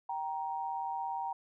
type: tone pair together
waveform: sine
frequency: 780 / 937.3 Hz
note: G5 / A#5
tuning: -9 / +9 cents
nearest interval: minor third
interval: 318 cents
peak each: -37 / -36 dBFS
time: 0.09-1.33 s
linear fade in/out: 5 ms
effects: none